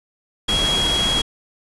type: tone in noise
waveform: sine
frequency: 3300 Hz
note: G#7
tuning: 12 cents flat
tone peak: -18 dBFS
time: 0.48-1.22 s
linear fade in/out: 10 ms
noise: pink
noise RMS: -23 dBFS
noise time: 0.48-1.22 s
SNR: +2 dB
effects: resampled to 24000 Hz